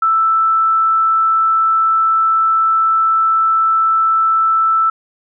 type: tone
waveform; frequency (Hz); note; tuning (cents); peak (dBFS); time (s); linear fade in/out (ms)
sine; 1322; E6; +5; -10; 0.02-4.9; 5
effects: none